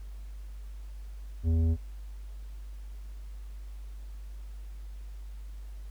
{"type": "tone with tanh clipping", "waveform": "triangle", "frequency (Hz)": 81.8, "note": "E2", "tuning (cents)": -13, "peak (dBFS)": -24, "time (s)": [1.43, 1.77], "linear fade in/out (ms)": 50, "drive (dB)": 14, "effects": ["added 50 Hz sine -39 dBFS peak until 5.9 s", "pink hiss -62 dBFS RMS until 5.9 s"]}